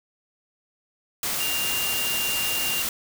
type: tone in noise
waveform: sine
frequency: 2794 Hz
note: F7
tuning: in tune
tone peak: -27 dBFS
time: 1.4-2.82 s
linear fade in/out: 2 ms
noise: white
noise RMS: -27 dBFS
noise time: 1.23-2.89 s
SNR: -3 dB
effects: none